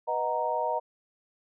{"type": "chord", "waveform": "sine", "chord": "B major seventh", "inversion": "none", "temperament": "equal", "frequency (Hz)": [493.9, 622.3, 740, 932.3], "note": ["B4", "D#5", "F#5", "A#5"], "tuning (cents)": [0, 0, 0, 0], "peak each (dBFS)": [-34, -31, -34, -29], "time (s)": [0.07, 0.8], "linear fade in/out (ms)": 20, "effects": []}